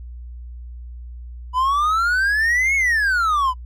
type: exponential two-way sweep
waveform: triangle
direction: up then down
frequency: 987.8 to 2217 to 987.8 Hz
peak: -14 dBFS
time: 1.53-3.54 s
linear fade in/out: 50 ms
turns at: 2.75 s
effects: noise-tail reverb RT60 0.1 s tail -24 dB re dry + added 60 Hz sine -32 dBFS peak until 3.65 s